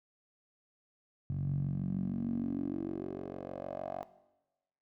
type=tone with band-pass filter sweep; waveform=10% pulse; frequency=46.54 Hz; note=F#1; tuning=11 cents sharp; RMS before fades=-36 dBFS; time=1.3-4.03 s; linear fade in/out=0 ms; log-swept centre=120 to 710 Hz; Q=5.1; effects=noise-tail reverb RT60 1.0 s tail -17 dB re dry